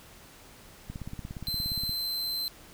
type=click train; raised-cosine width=5 ms; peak=-25 dBFS; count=18; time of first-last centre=0.9-1.894 s; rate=17.1 Hz
type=tone; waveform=45% pulse; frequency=4093 Hz; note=C8; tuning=39 cents flat; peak=-29 dBFS; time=1.47-2.48 s; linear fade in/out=0 ms
effects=pink hiss -52 dBFS RMS until 2.73 s